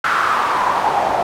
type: noise with band-pass filter sweep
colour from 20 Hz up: pink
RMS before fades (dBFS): -17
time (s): 0.04-1.23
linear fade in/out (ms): 5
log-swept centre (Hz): 1400 to 720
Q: 4.2
effects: none